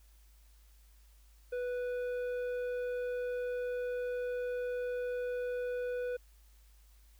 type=tone with tanh clipping; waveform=sine; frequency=493.4 Hz; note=B4; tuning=2 cents flat; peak=-35 dBFS; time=1.52-6.17 s; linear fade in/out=10 ms; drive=9 dB; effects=added 52 Hz sine -58 dBFS peak until 7.19 s + white hiss -69 dBFS RMS until 7.19 s